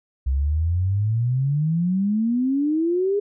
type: exponential sweep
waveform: sine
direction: up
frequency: 64.2 to 415.3 Hz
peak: -18 dBFS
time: 0.26-3.2 s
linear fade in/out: 10 ms
effects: none